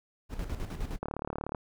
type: noise with tremolo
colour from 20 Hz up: brown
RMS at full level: -33 dBFS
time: 0.29-0.99 s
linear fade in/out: 50 ms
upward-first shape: square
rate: 9.7 Hz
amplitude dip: 60%
type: click train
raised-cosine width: 1 ms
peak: -20 dBFS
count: 20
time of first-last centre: 1.03-1.548 s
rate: 36.7 Hz
effects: none